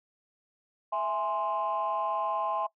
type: chord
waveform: sine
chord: E augmented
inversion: none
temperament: equal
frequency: 659.3 / 830.6 / 1046.5 Hz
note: E5 / G#5 / B#5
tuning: 0 / 0 / 0 cents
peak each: -32 / -31 / -30 dBFS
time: 0.92-2.67 s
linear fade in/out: 10 ms
effects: noise-tail reverb RT60 0.1 s tail -20 dB re dry + tanh soft clip ceiling -21 dBFS